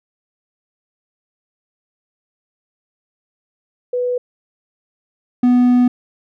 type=tone pair in turn; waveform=sine / triangle; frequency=493.9 / 246.9 Hz; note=B4 / B3; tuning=0 / 0 cents; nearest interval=octave; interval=1200 cents; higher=first; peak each=-16 / -7 dBFS; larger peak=second; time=3.93-4.18 / 5.43-5.88 s; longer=second; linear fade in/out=5 ms; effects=none